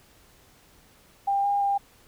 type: tone with pitch steps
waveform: sine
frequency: 796 / 807 / 799 Hz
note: G5 / G#5 / G5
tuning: +26 / -50 / +33 cents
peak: -21 dBFS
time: 1.27-1.78 s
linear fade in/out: 10 ms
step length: 170 ms
effects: pink hiss -57 dBFS RMS until 2.07 s